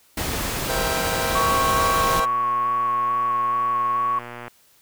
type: noise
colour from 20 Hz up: pink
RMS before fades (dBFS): -26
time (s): 0.17-2.2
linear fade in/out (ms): 5
type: chord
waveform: 25% pulse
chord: C dominant seventh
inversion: third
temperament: just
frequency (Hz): 470.9 / 523.3 / 654.1 / 784.9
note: Bb4 / C5 / E5 / G5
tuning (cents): +18 / 0 / -14 / +2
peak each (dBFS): -26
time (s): 0.68-2.26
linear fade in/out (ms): 20
type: tone with vibrato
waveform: sine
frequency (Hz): 1108.7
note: C#6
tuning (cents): 0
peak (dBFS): -19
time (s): 1.35-4.19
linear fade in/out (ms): 5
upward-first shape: square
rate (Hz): 2.3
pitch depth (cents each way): 12
type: click train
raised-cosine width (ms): 0.5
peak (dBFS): -20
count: 289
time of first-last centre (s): 2.08-4.48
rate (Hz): 120
effects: white hiss -57 dBFS RMS until 4.81 s